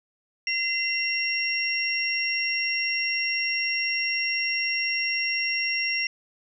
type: tone cluster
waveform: sine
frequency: 2054 / 2740 / 5550 Hz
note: C7 / F7 / F8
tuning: -33 / -34 / -12 cents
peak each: -28 dBFS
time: 0.47-6.07 s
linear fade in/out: 2 ms
effects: none